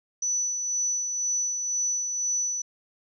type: tone with tremolo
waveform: sine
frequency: 5960 Hz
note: F#8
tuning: 12 cents sharp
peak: -23 dBFS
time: 0.22-2.62 s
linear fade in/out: 5 ms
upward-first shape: sine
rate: 2 Hz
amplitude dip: 40%
effects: none